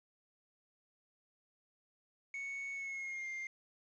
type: tone with pitch glide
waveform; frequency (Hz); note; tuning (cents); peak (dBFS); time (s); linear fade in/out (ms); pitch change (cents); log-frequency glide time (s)
triangle; 2217 to 2108; C#7 to C7; 0 to +12; -38; 2.34-3.47; 2; -88; 2.73-3.28
effects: resampled to 16000 Hz + 11-bit